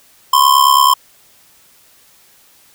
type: ring-modulated tone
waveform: square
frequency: 1046.5 Hz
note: C6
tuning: in tune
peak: -5 dBFS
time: 0.33-0.94 s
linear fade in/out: 5 ms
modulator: 34.6 Hz
effects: white hiss -49 dBFS RMS until 2.74 s